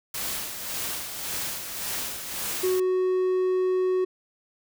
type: noise with tremolo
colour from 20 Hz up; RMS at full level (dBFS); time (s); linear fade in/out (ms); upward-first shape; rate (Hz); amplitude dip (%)
white; -30; 0.14-2.8; 5; sine; 1.8; 50
type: tone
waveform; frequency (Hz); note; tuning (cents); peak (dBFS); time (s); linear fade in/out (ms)
triangle; 370; F#4; 0; -19; 2.63-4.05; 10
effects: none